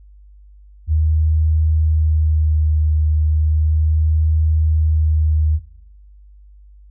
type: tone with vibrato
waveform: sine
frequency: 77.78 Hz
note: D#2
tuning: in tune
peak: -12 dBFS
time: 0.87-5.6 s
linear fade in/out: 50 ms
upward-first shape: sine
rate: 0.35 Hz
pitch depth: 17 cents each way
effects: noise-tail reverb RT60 0.9 s tail -21 dB re dry + added 50 Hz sine -41 dBFS peak until 6.9 s